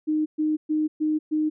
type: tone bursts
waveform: sine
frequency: 307.9 Hz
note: D#4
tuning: 18 cents flat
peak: -20 dBFS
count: 5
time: 0.07-1.5 s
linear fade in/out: 20 ms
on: 190 ms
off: 120 ms
effects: none